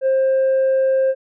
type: tone with tanh clipping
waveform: sine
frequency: 530 Hz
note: C5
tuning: 22 cents sharp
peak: -14 dBFS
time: 0.01-1.15 s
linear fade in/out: 50 ms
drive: 1 dB
effects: none